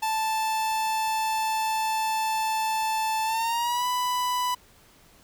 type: tone with pitch glide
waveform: 45% pulse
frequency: 879 to 992.4 Hz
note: A5 to B5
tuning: -2 to +8 cents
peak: -24 dBFS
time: 0.02-4.55 s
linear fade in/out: 10 ms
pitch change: +210 cents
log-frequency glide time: 3.25-3.86 s
effects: pink hiss -56 dBFS RMS until 5.23 s